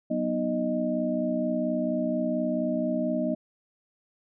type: tone cluster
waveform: sine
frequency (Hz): 186 / 244.7 / 309 / 618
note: F#3 / B3 / D#4 / D#5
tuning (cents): +9 / -16 / -12 / -12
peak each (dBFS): -33 / -28 / -32 / -29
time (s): 0.1-3.35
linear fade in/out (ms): 10
effects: none